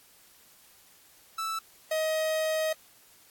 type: tone pair in turn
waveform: 45% pulse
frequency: 1318.5 / 630.6 Hz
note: E6 / D#5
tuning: 0 / +23 cents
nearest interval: octave + minor second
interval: 1277 cents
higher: first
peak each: -30 / -26 dBFS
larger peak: second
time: 1.38-1.59 / 1.91-2.73 s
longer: second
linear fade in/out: 5 ms
effects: white hiss -58 dBFS RMS until 3.3 s + AAC 64 kbps